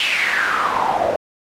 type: noise with band-pass filter sweep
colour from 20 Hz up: pink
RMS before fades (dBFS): -19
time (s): 0-1.16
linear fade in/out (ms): 2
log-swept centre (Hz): 2900 to 570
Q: 6.1
effects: AAC 48 kbps